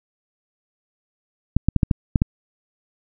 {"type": "clicks", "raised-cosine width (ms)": 5, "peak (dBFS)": -3, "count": 7, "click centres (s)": [1.566, 1.686, 1.763, 1.832, 1.912, 2.158, 2.219], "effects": []}